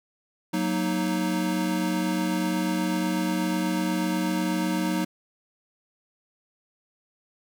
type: chord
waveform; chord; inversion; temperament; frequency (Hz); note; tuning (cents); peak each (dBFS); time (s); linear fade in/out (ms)
square; D# minor; first; equal; 185 / 233.1 / 311.1; F#3 / A#3 / D#4; 0 / 0 / 0; -28 / -32 / -28; 0.53-5.05; 10
effects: none